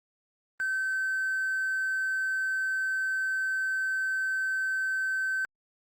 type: tone with hard clipping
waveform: triangle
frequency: 1540 Hz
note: G6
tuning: 31 cents flat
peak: -27 dBFS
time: 0.6-5.45 s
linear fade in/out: 0 ms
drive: 4 dB
effects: Opus 32 kbps